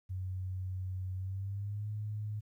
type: tone with pitch glide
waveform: sine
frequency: 93.1 to 105.72 Hz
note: F#2 to G#2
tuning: +11 to +31 cents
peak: -35 dBFS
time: 0.09-2.41 s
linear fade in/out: 20 ms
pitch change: +220 cents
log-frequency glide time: 1.15-1.89 s
effects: 12-bit